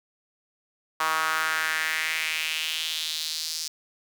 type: tone with high-pass filter sweep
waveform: sawtooth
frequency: 158.6 Hz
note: D#3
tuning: 33 cents sharp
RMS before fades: -28 dBFS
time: 1-3.68 s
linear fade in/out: 5 ms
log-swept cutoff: 1100 to 5200 Hz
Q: 3.1
effects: none